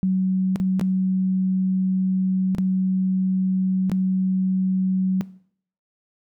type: tone with dropouts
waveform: sine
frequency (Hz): 187.6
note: F#3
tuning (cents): +24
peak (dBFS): -17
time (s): 0.03-5.21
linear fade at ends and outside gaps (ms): 0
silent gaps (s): 0.559-0.6 / 0.796-0.812 / 2.549-2.584 / 3.897-3.917
effects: noise-tail reverb RT60 0.6 s tail -19 dB re dry